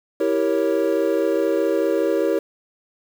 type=chord; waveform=triangle; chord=E diminished seventh; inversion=none; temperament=equal with one note detuned; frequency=327.2 / 392 / 466.2 / 554.4 Hz; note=E4 / G4 / Bb4 / Db5; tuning=-13 / 0 / 0 / 0 cents; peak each=-21 dBFS; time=0.2-2.39 s; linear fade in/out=5 ms; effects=7-bit